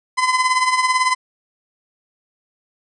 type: tone with tremolo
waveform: 30% pulse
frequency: 1019 Hz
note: C6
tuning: 46 cents flat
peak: -9 dBFS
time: 0.17-1.15 s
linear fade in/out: 20 ms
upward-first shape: triangle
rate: 18 Hz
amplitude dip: 70%
effects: resampled to 22050 Hz